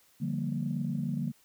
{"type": "chord", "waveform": "sine", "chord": "G minor seventh", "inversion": "second", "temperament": "equal", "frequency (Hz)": [146.83, 174.61, 196, 233.1], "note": ["D3", "F3", "G3", "Bb3"], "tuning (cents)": [0, 0, 0, 0], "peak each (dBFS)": [-33, -36, -36, -34], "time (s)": [0.2, 1.32], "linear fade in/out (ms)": 20, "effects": ["tanh soft clip ceiling -20 dBFS", "white hiss -64 dBFS RMS until 1.44 s"]}